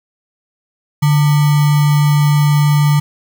sine tone with sample-and-hold, 146.83 Hz, D3, in tune, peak -8 dBFS, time 1.02-3 s, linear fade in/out 10 ms, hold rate 1050 Hz, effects none

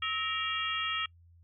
harmonic tone with a mistuned harmonic, 466.2 Hz, A#4, in tune, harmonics 3 / 4 / 5 / 6 / 7, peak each -35 / -39 / -39 / -36 / -36 dBFS, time 0.02-1.06 s, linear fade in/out 5 ms, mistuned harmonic 3, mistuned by -140 cents, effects noise-tail reverb RT60 0.1 s tail -26 dB re dry + added 85 Hz sine -56 dBFS peak until 1.43 s

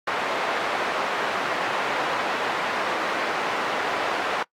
pink band-pass noise, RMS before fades -26 dBFS, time 0.07-4.43 s, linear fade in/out 5 ms, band 560 to 2000 Hz, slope 12 dB/octave, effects noise-tail reverb RT60 0.1 s tail -22 dB re dry + AAC 64 kbps

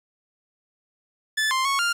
sawtooth tone with pitch steps, 1742 / 1050 / 1104 / 1399 Hz, A6 / C6 / C#6 / F6, -18 / +6 / -7 / +3 cents, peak -17 dBFS, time 1.37-1.93 s, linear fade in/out 10 ms, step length 140 ms, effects low-pass 10000 Hz 12 dB/octave + 8-bit

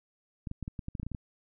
clicks, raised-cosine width 5 ms, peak -24 dBFS, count 12, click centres 0.472 / 0.514 / 0.627 / 0.679 / 0.792 / 0.884 / 0.952 / 0.998 / 1.031 / 1.066 / 1.117 / 1.148 s, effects none

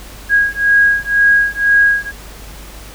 sine beating tone pair, 1642 / 1644 Hz, G#6 / G#6, -20 / -18 cents, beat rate 2 Hz, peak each -12 dBFS, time 0.29-2.12 s, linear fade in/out 50 ms, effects added 50 Hz sine -34 dBFS peak until 2.94 s + pink hiss -36 dBFS RMS until 2.94 s

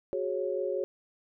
sine chord, F# suspended second, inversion none, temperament equal with one note detuned, 370 / 415.3 / 549.9 Hz, F#4 / G#4 / C#5, 0 / 0 / -14 cents, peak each -33 / -34 / -32 dBFS, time 0.13-0.84 s, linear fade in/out 0 ms, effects none

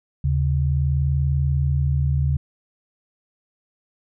sine tone pair together, 76.79 / 137.2 Hz, D#2 / C#3, -22 / -17 cents, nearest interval minor seventh, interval 1005 cents, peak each -20 dBFS, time 0.24-2.37 s, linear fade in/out 5 ms, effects none

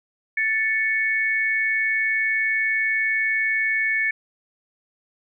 sine tone pair together, 1760 / 2220 Hz, A6 / C#7, 0 / +2 cents, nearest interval major third, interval 402 cents, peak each -22 dBFS, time 0.37-4.11 s, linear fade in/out 5 ms, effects none

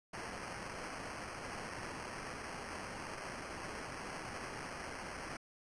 blue noise with sample-and-hold, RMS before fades -45 dBFS, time 0.13-5.37 s, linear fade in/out 5 ms, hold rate 3675 Hz, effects resampled to 22050 Hz

